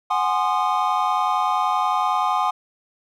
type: chord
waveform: triangle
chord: Ab dominant seventh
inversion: third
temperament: equal with one note detuned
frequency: 740 / 830.6 / 1046.5 / 1222.4 Hz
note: Gb5 / Ab5 / C6 / Eb6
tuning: 0 / 0 / 0 / -31 cents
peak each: -22 dBFS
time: 0.1-2.51 s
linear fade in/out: 10 ms
effects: none